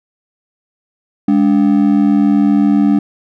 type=ring-modulated tone; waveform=triangle; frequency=246.9 Hz; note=B3; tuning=in tune; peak=-3 dBFS; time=1.28-2.99 s; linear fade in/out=5 ms; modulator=40 Hz; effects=none